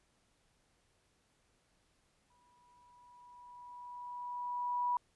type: tone with exponential growth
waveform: sine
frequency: 977 Hz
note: B5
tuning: 19 cents flat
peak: -29 dBFS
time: 2.3-4.97 s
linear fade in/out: 2 ms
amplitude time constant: 580 ms
effects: pink hiss -74 dBFS RMS until 5.15 s + resampled to 24000 Hz